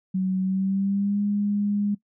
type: tone with pitch glide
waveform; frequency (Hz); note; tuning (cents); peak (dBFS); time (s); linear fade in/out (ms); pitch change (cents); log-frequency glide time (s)
sine; 187.6 to 204.6; F#3 to G#3; +24 to -26; -21; 0.14-1.95; 10; +150; 0.41-1.22
effects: noise-tail reverb RT60 0.1 s tail -19 dB re dry